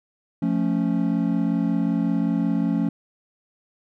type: chord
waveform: triangle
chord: F augmented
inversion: none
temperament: equal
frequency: 174.61 / 220 / 277.2 Hz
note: F3 / A3 / C#4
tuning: 0 / 0 / 0 cents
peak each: -22 dBFS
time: 0.42-2.89 s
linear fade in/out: 5 ms
effects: none